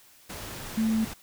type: tone in noise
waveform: sine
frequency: 221.4 Hz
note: A3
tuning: 11 cents sharp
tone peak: -22 dBFS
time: 0.77-1.05 s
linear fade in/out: 10 ms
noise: pink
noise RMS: -39 dBFS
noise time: 0.29-1.14 s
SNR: +14 dB
effects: white hiss -56 dBFS RMS until 1.22 s